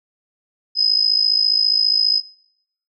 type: tone with amplitude modulation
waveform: sine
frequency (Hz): 5050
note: D#8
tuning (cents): +25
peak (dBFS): -10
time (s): 0.75-2.22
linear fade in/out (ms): 50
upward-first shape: sine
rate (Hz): 54.8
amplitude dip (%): 80
effects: noise-tail reverb RT60 0.7 s tail -21 dB re dry